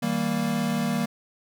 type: chord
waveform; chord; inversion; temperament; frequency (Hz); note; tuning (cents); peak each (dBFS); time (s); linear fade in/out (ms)
square; Eb major; none; equal with one note detuned; 159.57 / 196 / 233.1; Eb3 / G3 / Bb3; +44 / 0 / 0; -31 / -29 / -27; 0.02-1.06; 10
effects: none